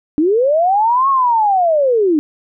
sine linear two-way sweep, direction up then down, 286.2 to 1108.7 to 286.2 Hz, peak -10 dBFS, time 0.18-2.19 s, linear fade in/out 0 ms, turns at 1.09 s, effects none

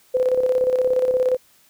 sine tone with tremolo, 508 Hz, B4, 49 cents sharp, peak -14 dBFS, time 0.14-1.37 s, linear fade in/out 10 ms, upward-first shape square, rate 17 Hz, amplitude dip 50%, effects white hiss -56 dBFS RMS until 1.69 s

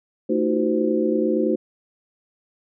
sine tone cluster, 224.1 / 313 / 345.3 / 374.1 / 513 Hz, A3 / D#4 / F4 / F#4 / C5, +32 / +10 / -20 / +19 / -34 cents, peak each -24 / -23 / -29 / -23 / -25 dBFS, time 0.29-1.56 s, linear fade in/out 10 ms, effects none

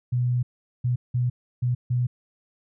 sine tone bursts at uneven times, 123.4 Hz, B2, 1 cent flat, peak -20 dBFS, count 5, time 0.12-0.43 / 0.84-0.96 / 1.14-1.3 / 1.62-1.75 / 1.9-2.07 s, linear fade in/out 10 ms, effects none

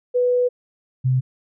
sine tone pair in turn, 493.9 / 128.9 Hz, B4 / C3, 0 / -26 cents, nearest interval octave + major seventh, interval 2326 cents, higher first, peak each -15 / -15 dBFS, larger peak neither, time 0.14-0.49 / 1.04-1.21 s, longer first, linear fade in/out 20 ms, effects none

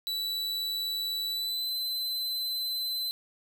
45% pulse tone with pitch glide, 3948 to 4045 Hz, B7 to B7, -1 to +41 cents, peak -29 dBFS, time 0.07-3.11 s, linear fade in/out 0 ms, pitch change +42 cents, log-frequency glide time 1.29-1.72 s, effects none

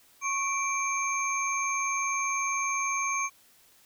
sine tone cluster, 1098 / 2334 / 6390 Hz, C#6 / D7 / G8, -17 / -11 / +32 cents, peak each -30 / -31 / -32 dBFS, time 0.21-3.3 s, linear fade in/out 50 ms, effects white hiss -60 dBFS RMS until 3.85 s

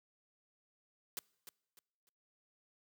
white noise with echo, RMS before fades -41 dBFS, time 1.17-1.19 s, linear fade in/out 0 ms, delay 300 ms, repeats 3, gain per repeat -10 dB, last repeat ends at 2.09 s, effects noise-tail reverb RT60 0.9 s tail -25 dB re dry + high-pass 100 Hz 12 dB/octave

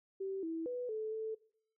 sine tone with pitch steps, 386.5 / 326.4 / 493.6 / 435.2 / 440 Hz, G4 / E4 / B4 / A4 / A4, -24 / -17 / -1 / -19 / 0 cents, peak -36 dBFS, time 0.2-1.35 s, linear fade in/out 10 ms, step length 230 ms, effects noise-tail reverb RT60 0.6 s tail -20 dB re dry

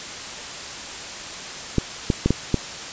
clicks, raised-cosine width 3 ms, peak -4 dBFS, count 5, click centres 1.783 / 2.102 / 2.26 / 2.306 / 2.543 s, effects white hiss -33 dBFS RMS until 2.92 s + resampled to 16000 Hz

